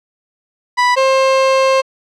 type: tone pair in turn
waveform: 30% pulse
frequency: 986 / 531.1 Hz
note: B5 / C5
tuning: -3 / +26 cents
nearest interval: major seventh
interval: 1071 cents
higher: first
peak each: -7 dBFS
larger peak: neither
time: 0.77-0.96 / 0.96-1.82 s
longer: second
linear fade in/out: 20 ms
effects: low-pass 5000 Hz 12 dB/octave